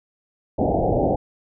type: low-pass noise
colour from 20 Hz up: white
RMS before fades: -20 dBFS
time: 0.58-1.16 s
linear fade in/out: 10 ms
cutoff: 800 Hz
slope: 96 dB/octave
effects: none